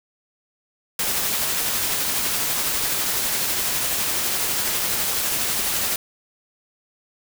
white noise with tremolo, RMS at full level -22 dBFS, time 0.99-5.96 s, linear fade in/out 2 ms, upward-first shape triangle, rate 12 Hz, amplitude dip 25%, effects none

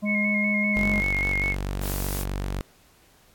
harmonic tone, 207.7 Hz, G#3, in tune, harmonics 1 / 3 / 5, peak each -24 / -34 / -43 dBFS, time 0.02-1.01 s, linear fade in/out 20 ms
sine tone with vibrato, 2174 Hz, C#7, 34 cents flat, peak -23 dBFS, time 0.05-1.56 s, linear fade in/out 50 ms, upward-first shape square, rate 5.1 Hz, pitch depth 24 cents each way
sawtooth tone, 47.87 Hz, G1, 40 cents flat, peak -23 dBFS, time 0.76-2.61 s, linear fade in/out 0 ms
blue noise, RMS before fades -34 dBFS, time 1.8-2.26 s, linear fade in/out 50 ms
effects pink hiss -58 dBFS RMS until 3.34 s + AAC 64 kbps

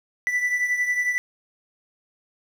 triangle beating tone pair, 1975.5 / 1986.5 Hz, B6 / B6, 0 / +10 cents, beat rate 11 Hz, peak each -20 / -27 dBFS, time 0.27-1.18 s, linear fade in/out 0 ms, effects 9-bit

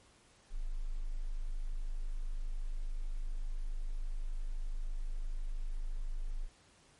sine tone, 25.96 Hz, G#0, in tune, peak -33 dBFS, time 0.5-6.49 s, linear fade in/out 50 ms, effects pink hiss -64 dBFS RMS until 6.99 s + MP3 48 kbps

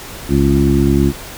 harmonic tone with a mistuned harmonic, 69.3 Hz, C#2, in tune, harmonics 1 / 2 / 3 / 4 / 5, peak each -16 / -16 / -16 / -16 / -16 dBFS, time 0.28-1.13 s, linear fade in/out 50 ms, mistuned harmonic 1, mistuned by -35 cents, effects pink hiss -31 dBFS RMS until 1.37 s

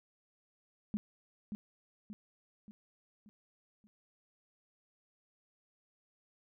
sine tone with echo, 209.4 Hz, G#3, 15 cents sharp, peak -31 dBFS, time 0.94-0.97 s, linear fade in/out 0 ms, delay 580 ms, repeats 5, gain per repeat -6 dB, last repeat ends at 3.87 s, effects none

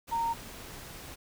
sine tone in noise, 923 Hz, A#5, 17 cents flat, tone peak -27 dBFS, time 0.11-0.34 s, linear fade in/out 20 ms, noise pink, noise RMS -45 dBFS, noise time 0.07-1.16 s, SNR +15 dB, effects none

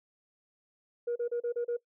sine tone bursts, 477 Hz, A#4, 40 cents sharp, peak -27 dBFS, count 6, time 1.07-1.769 s, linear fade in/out 10 ms, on 89 ms, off 33 ms, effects noise-tail reverb RT60 0.1 s tail -20 dB re dry + tanh soft clip ceiling -26 dBFS

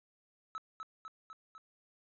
triangle tone with echo, 1300 Hz, E6, 24 cents flat, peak -36 dBFS, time 0.55-0.58 s, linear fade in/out 0 ms, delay 250 ms, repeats 4, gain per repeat -3 dB, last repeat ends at 1.58 s, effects resampled to 16000 Hz

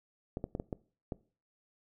clicks, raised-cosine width 2 ms, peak -22 dBFS, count 6, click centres 0.371 / 0.441 / 0.551 / 0.599 / 0.728 / 1.122 s, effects noise-tail reverb RT60 0.4 s tail -21 dB re dry

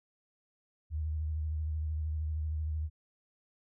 sine tone with vibrato, 77.5 Hz, D#2, 6 cents flat, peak -31 dBFS, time 0.9-2.9 s, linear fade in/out 50 ms, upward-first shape sine, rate 13 Hz, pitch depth 42 cents each way, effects none

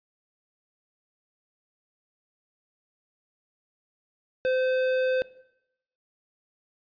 triangle tone with tanh clipping, 515 Hz, C5, 28 cents flat, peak -24 dBFS, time 4.45-5.22 s, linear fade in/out 0 ms, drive 18 dB, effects noise-tail reverb RT60 0.8 s tail -19 dB re dry + resampled to 11025 Hz

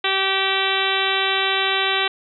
harmonic tone, 386.2 Hz, G4, 26 cents flat, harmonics 1 / 2 / 3 / 4 / 5 / 6 / 7 / 8 / 9 / 10, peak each -27 / -27 / -27 / -27 / -27 / -27 / -27 / -27 / -27 / -27 dBFS, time 0.04-2.08 s, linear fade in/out 5 ms, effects none

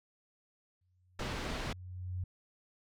sine tone with exponential growth, 91 Hz, F#2, 28 cents flat, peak -33 dBFS, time 0.81-2.24 s, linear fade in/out 5 ms, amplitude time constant 310 ms
pink low-pass noise, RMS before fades -38 dBFS, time 1.19-1.73 s, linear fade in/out 5 ms, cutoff 4300 Hz, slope 12 dB/octave
effects none

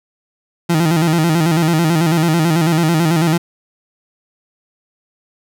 30% pulse tone with vibrato, 163.5 Hz, E3, 14 cents flat, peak -9 dBFS, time 0.69-3.38 s, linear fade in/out 10 ms, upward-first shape square, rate 9.1 Hz, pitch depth 79 cents each way, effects none

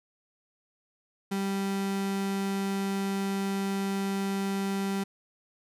35% pulse tone, 196 Hz, G3, in tune, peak -26 dBFS, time 1.31-5.04 s, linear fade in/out 10 ms, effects resampled to 32000 Hz

